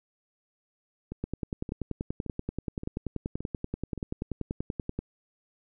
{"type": "two click trains", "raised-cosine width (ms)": 3, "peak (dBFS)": [-18, -23], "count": [40, 6], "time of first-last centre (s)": [[1.24, 4.99], [1.12, 3.977]], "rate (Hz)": [10.4, 1.75], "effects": []}